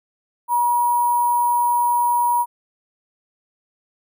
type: tone with sample-and-hold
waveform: sine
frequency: 960 Hz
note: B5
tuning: 49 cents flat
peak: -15 dBFS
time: 0.48-2.46 s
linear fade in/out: 50 ms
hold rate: 11025 Hz
effects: none